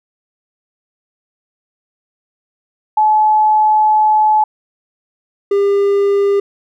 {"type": "tone pair in turn", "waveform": ["sine", "triangle"], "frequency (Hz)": [858, 400.7], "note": ["A5", "G4"], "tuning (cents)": [-44, 38], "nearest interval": "octave + minor second", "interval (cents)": 1318, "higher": "first", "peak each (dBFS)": -8, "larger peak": "neither", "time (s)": [[2.97, 4.44], [5.51, 6.4]], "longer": "first", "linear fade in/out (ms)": 5, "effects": []}